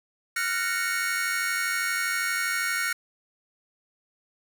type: chord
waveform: 45% pulse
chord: Gb major seventh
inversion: third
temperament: just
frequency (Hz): 1387.5 / 1480 / 1850 / 2220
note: F6 / Gb6 / Bb6 / Db7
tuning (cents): -12 / 0 / -14 / +2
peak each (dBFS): -31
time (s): 0.36-2.93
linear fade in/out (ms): 5
effects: none